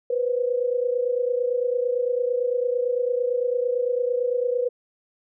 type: tone pair together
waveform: sine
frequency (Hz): 486.3 / 515.2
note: B4 / C5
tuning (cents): -27 / -27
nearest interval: minor second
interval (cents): 100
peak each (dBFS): -22 / -26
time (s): 0.1-4.69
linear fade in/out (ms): 5
effects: none